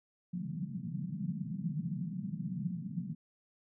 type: band-pass noise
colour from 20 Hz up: pink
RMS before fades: -38 dBFS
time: 0.33-3.15 s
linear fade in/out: 10 ms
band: 150 to 200 Hz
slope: 48 dB/octave
effects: none